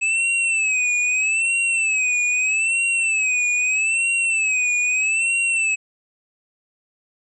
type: tone with vibrato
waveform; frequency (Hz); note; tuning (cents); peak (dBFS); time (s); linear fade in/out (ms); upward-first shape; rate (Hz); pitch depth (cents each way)
square; 2593; E7; -29; -18; 0.01-5.76; 20; sine; 0.79; 100
effects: resampled to 22050 Hz